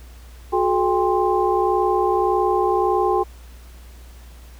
sine tone cluster, 365.7 / 427.4 / 799 / 1049 Hz, F#4 / G#4 / G5 / C6, -20 / +50 / +33 / +4 cents, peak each -20 / -22 / -21 / -24 dBFS, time 0.52-3.24 s, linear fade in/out 20 ms, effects added 60 Hz sine -39 dBFS peak until 4.59 s + pink hiss -50 dBFS RMS until 4.59 s

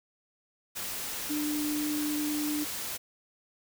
sine tone in noise, 298.4 Hz, D4, 28 cents sharp, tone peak -29 dBFS, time 1.29-2.65 s, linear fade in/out 20 ms, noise white, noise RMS -36 dBFS, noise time 0.75-2.98 s, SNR +4 dB, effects none

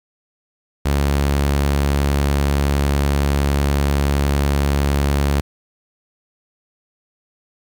sawtooth tone, 70.7 Hz, C#2, 35 cents sharp, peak -11 dBFS, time 0.85-5.41 s, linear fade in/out 10 ms, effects 8-bit

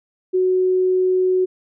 sine tone, 370 Hz, F#4, in tune, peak -14 dBFS, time 0.33-1.46 s, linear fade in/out 20 ms, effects none

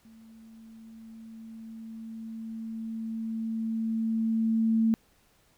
sine tone with level ramp, 224.1 Hz, A3, 32 cents sharp, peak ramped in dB -50 to -20 dBFS, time 0.05-4.94 s, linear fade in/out 0 ms, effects pink hiss -65 dBFS RMS until 5.57 s

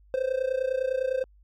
triangle tone with amplitude modulation, 520 Hz, C5, 11 cents flat, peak -19 dBFS, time 0.14-1.24 s, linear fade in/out 0 ms, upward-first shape sine, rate 29.9 Hz, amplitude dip 85%, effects added 50 Hz sine -54 dBFS peak until 1.43 s

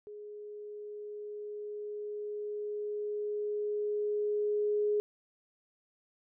sine tone with level ramp, 417.5 Hz, G#4, 9 cents sharp, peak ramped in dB -43 to -26 dBFS, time 0.07-5 s, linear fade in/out 0 ms, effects none

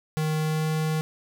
square tone with pitch glide, 155.56 to 156.64 Hz, D#3 to D#3, 0 to +12 cents, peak -24 dBFS, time 0.17-1.01 s, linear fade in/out 0 ms, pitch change +12 cents, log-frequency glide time 0.38-0.67 s, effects none

